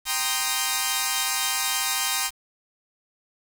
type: chord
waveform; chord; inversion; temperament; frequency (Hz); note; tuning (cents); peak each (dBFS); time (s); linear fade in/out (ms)
5% pulse; C minor seventh; second; equal; 784 / 932.3 / 1046.5 / 1244.5; G5 / Bb5 / C6 / Eb6; 0 / 0 / 0 / 0; -17; 0.05-2.31; 50
effects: 7-bit